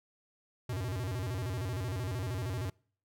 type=tone with vibrato; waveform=square; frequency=107.5 Hz; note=A2; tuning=40 cents flat; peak=-34 dBFS; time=0.69-2.7 s; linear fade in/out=5 ms; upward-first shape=square; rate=13 Hz; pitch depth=260 cents each way; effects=noise-tail reverb RT60 0.5 s tail -26 dB re dry